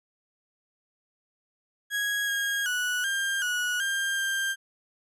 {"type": "tone with pitch steps", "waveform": "35% pulse", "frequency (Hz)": [1655, 1633, 1473, 1597, 1463, 1596, 1587], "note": ["G#6", "G#6", "F#6", "G6", "F#6", "G6", "G6"], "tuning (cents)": [-6, -30, -8, 32, -20, 31, 21], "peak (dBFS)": -24, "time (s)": [1.9, 4.56], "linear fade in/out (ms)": 50, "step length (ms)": 380, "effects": ["resampled to 32000 Hz"]}